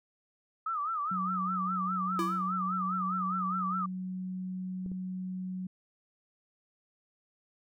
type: tone with vibrato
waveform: sine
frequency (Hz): 1244.5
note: D#6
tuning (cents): 0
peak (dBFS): -30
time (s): 0.66-3.86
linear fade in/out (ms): 5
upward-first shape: sine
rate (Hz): 4.9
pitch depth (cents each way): 140
type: tone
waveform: sine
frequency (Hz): 185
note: F#3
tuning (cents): 0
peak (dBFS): -34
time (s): 1.11-5.67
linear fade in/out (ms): 5
type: tone with exponential decay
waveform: square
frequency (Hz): 334.8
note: E4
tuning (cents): +27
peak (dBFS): -29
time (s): 2.19-2.53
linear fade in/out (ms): 1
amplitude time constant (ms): 72
type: clicks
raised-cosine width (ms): 3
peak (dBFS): -33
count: 2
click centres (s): 4.862 / 4.917
effects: none